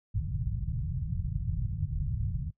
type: low-pass noise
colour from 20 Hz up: white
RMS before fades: -32 dBFS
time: 0.14-2.51 s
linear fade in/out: 10 ms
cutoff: 150 Hz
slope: 48 dB/octave
effects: noise-tail reverb RT60 0.1 s tail -21 dB re dry